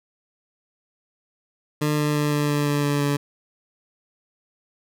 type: tone with pitch steps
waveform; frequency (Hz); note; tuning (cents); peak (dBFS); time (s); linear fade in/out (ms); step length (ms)
20% pulse; 150 / 149.05 / 148.11 / 147.17 / 146.24 / 145.31 / 144.39 / 143.47; D3 / D3 / D3 / D3 / D3 / D3 / D3 / D3; +37 / +26 / +15 / +4 / -7 / -18 / -29 / -40; -15; 1.81-3.17; 10; 170
effects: none